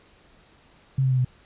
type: tone with pitch steps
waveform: sine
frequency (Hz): 133.6 / 131.15 / 128.75 / 126.39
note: C3 / C3 / C3 / B2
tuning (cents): +36 / +4 / -28 / +40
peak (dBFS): -18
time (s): 0.98-1.248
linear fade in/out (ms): 5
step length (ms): 67
effects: pink hiss -56 dBFS RMS until 1.45 s + resampled to 8000 Hz